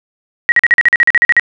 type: tone bursts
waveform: sine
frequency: 1900 Hz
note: A#6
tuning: 33 cents sharp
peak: -4 dBFS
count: 13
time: 0.49-1.396 s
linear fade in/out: 0 ms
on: 30 ms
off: 43 ms
effects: none